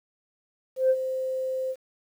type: tone with ADSR envelope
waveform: sine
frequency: 521 Hz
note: C5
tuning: 7 cents flat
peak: -15 dBFS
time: 0.76-1.76 s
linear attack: 140 ms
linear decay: 53 ms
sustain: -11 dB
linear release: 54 ms
effects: tanh soft clip ceiling -13 dBFS + 9-bit